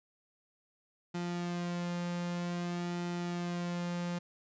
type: tone with flanger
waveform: sawtooth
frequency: 174.61 Hz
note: F3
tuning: in tune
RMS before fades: -36 dBFS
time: 1.14-4.19 s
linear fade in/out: 10 ms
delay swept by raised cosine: 1.8 to 2.74 ms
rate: 0.52 Hz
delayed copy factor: -0.5
effects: resampled to 16000 Hz